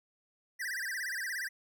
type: tone with vibrato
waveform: square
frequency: 1760 Hz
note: A6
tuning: in tune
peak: -35 dBFS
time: 0.59-1.49 s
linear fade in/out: 20 ms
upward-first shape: sine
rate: 17 Hz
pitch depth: 220 cents each way
effects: none